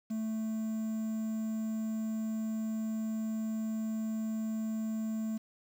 triangle tone with quantisation, 220 Hz, A3, in tune, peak -30 dBFS, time 0.1-5.38 s, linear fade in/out 10 ms, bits 9, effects none

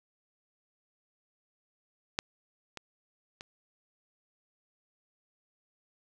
clicks, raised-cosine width 0.2 ms, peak -11 / -23 / -25 dBFS, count 3, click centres 2.189 / 2.773 / 3.409 s, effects none

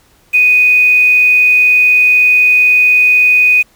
sine tone with quantisation, 2489 Hz, D#7, in tune, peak -5 dBFS, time 0.33-3.63 s, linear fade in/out 20 ms, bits 5, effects pink hiss -50 dBFS RMS until 3.75 s

